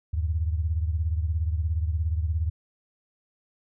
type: beating tone pair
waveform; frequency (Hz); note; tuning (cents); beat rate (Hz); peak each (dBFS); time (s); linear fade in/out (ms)
sine; 77.78 / 94.78; D#2 / F#2; 0 / +42; 17; -24 / -30; 0.13-2.5; 10
effects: none